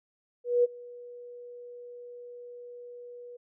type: tone with ADSR envelope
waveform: sine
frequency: 485.3 Hz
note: B4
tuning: 30 cents flat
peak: -18 dBFS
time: 0.44-3.37 s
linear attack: 200 ms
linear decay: 24 ms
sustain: -24 dB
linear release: 11 ms
effects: none